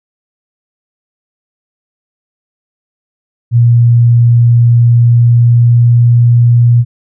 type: tone with pitch glide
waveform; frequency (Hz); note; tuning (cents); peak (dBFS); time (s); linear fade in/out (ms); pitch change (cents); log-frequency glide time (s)
sine; 118.7 to 119.46; A#2 to A#2; +32 to +43; -3; 3.51-6.85; 50; +11; 4.92-6.16
effects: none